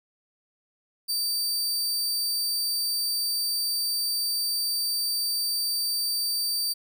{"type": "tone", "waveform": "sawtooth", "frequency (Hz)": 4639, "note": "D8", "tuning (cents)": -22, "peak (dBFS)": -22, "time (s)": [1.08, 6.74], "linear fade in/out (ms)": 20, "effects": []}